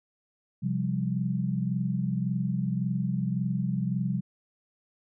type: chord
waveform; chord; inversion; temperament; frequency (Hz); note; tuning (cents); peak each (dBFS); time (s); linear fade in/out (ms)
sine; C suspended fourth; none; just; 130.81 / 174.42 / 196.22; C3 / F3 / G3; 0 / -2 / +2; -30; 0.62-4.21; 20
effects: none